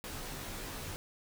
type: noise with comb filter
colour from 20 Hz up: pink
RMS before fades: -42 dBFS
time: 0.04-0.96 s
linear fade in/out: 0 ms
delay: 17 ms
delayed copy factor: -0.7
effects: none